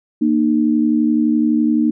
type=tone pair together; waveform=sine; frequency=233.1 / 304.9 Hz; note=A#3 / D#4; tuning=0 / -35 cents; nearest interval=perfect fourth; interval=465 cents; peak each=-15 dBFS; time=0.21-1.91 s; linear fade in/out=10 ms; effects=none